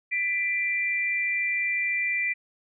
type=tone pair together; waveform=sine; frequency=1986.2 / 2362 Hz; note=B6 / D7; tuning=+9 / +9 cents; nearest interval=minor third; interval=300 cents; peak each=-27 / -26 dBFS; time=0.11-2.34 s; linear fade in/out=20 ms; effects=none